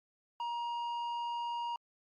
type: tone with tanh clipping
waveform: triangle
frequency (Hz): 946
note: A#5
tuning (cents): +25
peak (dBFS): -36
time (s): 0.4-1.76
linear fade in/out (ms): 2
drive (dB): 12
effects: Opus 48 kbps